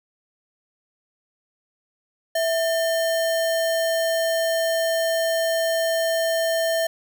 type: tone with sample-and-hold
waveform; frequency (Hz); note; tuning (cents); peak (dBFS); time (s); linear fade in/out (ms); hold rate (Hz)
sine; 657; E5; -6; -19; 2.35-6.87; 5; 2450
effects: none